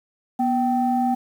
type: tone pair together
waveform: sine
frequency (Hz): 243.9 / 776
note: B3 / G5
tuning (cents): -21 / -18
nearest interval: octave + minor sixth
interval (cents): 2003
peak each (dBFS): -20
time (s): 0.39-1.15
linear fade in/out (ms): 10
effects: tanh soft clip ceiling -11 dBFS + 8-bit